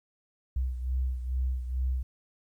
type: beating tone pair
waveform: sine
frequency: 63.4 / 65.7 Hz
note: B1 / C2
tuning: +46 / +8 cents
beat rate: 2.3 Hz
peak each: -28 / -35 dBFS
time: 0.56-2.03 s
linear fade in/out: 5 ms
effects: 11-bit